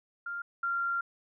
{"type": "tone pair in turn", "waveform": "sine", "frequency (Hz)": [1396.9, 1384], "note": ["F6", "F6"], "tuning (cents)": [0, -16], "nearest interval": "unison", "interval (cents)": 16, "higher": "first", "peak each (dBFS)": [-34, -28], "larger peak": "second", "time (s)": [[0.26, 0.42], [0.63, 1.01]], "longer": "second", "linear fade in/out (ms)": 5, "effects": []}